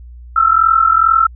sine tone pair together, 1309 / 1351.3 Hz, E6 / E6, -13 / +43 cents, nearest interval minor second, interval 56 cents, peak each -11 dBFS, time 0.36-1.27 s, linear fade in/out 5 ms, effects added 60 Hz sine -32 dBFS peak until 1.35 s

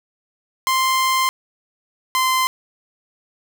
sawtooth tone pair in turn, 1046.5 / 1036.3 Hz, C6 / C6, 0 / -17 cents, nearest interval unison, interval 17 cents, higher first, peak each -12 dBFS, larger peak neither, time 0.67-1.29 / 2.15-2.47 s, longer first, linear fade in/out 0 ms, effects none

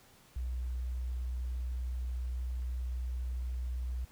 sine tone, 62 Hz, B1, 7 cents sharp, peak -33 dBFS, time 0.36-4.05 s, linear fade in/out 5 ms, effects pink hiss -61 dBFS RMS until 4.11 s

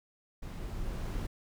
brown noise with level ramp, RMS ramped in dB -40 to -34 dBFS, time 0.42-1.27 s, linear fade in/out 10 ms, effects none

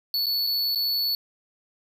square tone with dropouts, 4435 Hz, C#8, in tune, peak -23 dBFS, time 0.14-1.15 s, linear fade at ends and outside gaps 1 ms, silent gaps 0.259-0.266 / 0.467-0.471 / 0.749-0.757 s, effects none

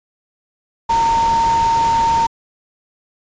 sine tone in noise, 917 Hz, A#5, 29 cents flat, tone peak -12 dBFS, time 0.89-2.27 s, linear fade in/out 10 ms, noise pink, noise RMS -26 dBFS, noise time 0.89-2.27 s, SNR +11 dB, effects resampled to 16000 Hz

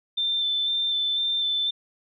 sine tone with vibrato, 3554 Hz, A7, 17 cents sharp, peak -22 dBFS, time 0.17-1.71 s, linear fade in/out 10 ms, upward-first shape square, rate 2 Hz, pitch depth 12 cents each way, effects none

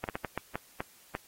slowing click train, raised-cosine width 0.5 ms, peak -18 dBFS, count 8, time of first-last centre 0.04-1.151 s, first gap 48 ms, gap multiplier 1.39, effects white hiss -59 dBFS RMS until 1.27 s + AAC 48 kbps

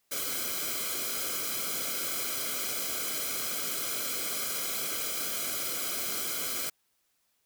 white noise with comb filter, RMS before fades -33 dBFS, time 0.11-6.7 s, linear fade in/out 10 ms, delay 1.1 ms, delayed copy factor -0.9, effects white hiss -74 dBFS RMS until 7.45 s

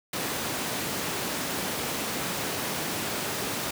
pink high-pass noise, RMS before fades -31 dBFS, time 0.13-3.71 s, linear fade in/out 5 ms, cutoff 160 Hz, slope 12 dB/octave, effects none

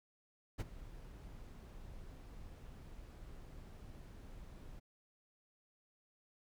brown noise with ADSR envelope, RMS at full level -34 dBFS, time 0.58-4.8 s, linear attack 23 ms, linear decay 27 ms, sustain -18 dB, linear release 15 ms, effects none

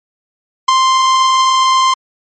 45% pulse tone with ADSR envelope, 1046.5 Hz, C6, in tune, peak -3 dBFS, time 0.68-1.94 s, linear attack 9 ms, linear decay 6 ms, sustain -5 dB, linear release 6 ms, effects MP3 32 kbps

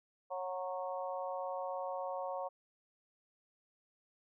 harmonic tone with a mistuned harmonic, 183.3 Hz, F#3, 16 cents flat, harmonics 3 / 4 / 5 / 6, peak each -40 / -42 / -44 / -46 dBFS, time 0.3-2.49 s, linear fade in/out 20 ms, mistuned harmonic 5, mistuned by +19 cents, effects none

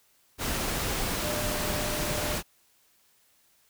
sine tone in noise, 600 Hz, D5, 37 cents sharp, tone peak -35 dBFS, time 1.21-2.39 s, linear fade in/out 50 ms, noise pink, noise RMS -30 dBFS, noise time 0.38-2.43 s, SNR -8 dB, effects white hiss -65 dBFS RMS until 3.69 s

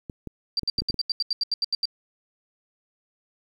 clicks, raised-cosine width 3 ms, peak -21 dBFS, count 7, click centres 0.098 / 0.273 / 0.633 / 0.787 / 0.82 / 0.901 / 0.943 s
sine tone bursts, 4699 Hz, D8, in tune, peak -21 dBFS, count 13, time 0.57-1.855 s, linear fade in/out 2 ms, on 25 ms, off 80 ms
effects 9-bit

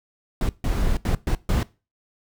brown noise bursts at uneven times, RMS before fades -21 dBFS, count 5, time 0.41-0.49 / 0.64-0.97 / 1.05-1.15 / 1.27-1.35 / 1.49-1.63 s, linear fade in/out 2 ms, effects noise-tail reverb RT60 0.3 s tail -20 dB re dry

